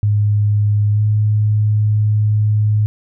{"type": "tone with pitch glide", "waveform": "sine", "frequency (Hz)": [104.1, 106.1], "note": ["G#2", "G#2"], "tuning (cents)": [5, 38], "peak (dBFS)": -11, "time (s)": [0.03, 2.86], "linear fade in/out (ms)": 0, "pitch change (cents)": 33, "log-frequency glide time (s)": [0.92, 1.01], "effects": []}